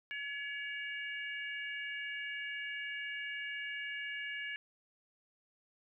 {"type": "harmonic tone", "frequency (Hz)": 566, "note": "C#5", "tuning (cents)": 36, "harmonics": [3, 4, 5], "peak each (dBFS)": [-41, -43, -45], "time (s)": [0.11, 4.56], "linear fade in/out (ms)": 0, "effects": []}